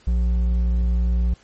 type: tone with hard clipping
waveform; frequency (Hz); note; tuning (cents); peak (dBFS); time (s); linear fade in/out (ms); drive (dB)
triangle; 59.3; A#1; +30; -18; 0.07-1.34; 5; 9
effects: pink hiss -54 dBFS RMS until 1.43 s + MP3 32 kbps